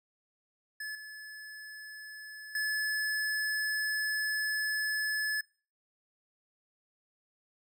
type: tone with level steps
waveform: square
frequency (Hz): 1720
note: A6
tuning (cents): -40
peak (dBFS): -37 / -44 / -30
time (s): 0.8-5.41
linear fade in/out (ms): 5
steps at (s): 0.95 / 2.55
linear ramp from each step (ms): 2
effects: noise-tail reverb RT60 0.4 s tail -24 dB re dry